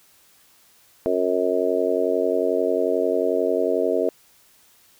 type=harmonic tone; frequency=91.2 Hz; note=F#2; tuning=24 cents flat; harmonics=3 / 4 / 5 / 6 / 7; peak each=-28 / -25 / -23 / -27 / -24 dBFS; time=1.06-4.09 s; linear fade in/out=0 ms; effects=white hiss -56 dBFS RMS until 4.99 s